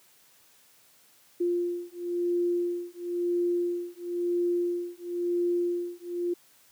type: beating tone pair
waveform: sine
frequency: 349.2 / 350.18 Hz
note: F4 / F4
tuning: 0 / +5 cents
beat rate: 0.98 Hz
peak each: -29 dBFS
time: 1.4-6.34 s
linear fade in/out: 10 ms
effects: white hiss -60 dBFS RMS until 6.71 s + high-pass 100 Hz 12 dB/octave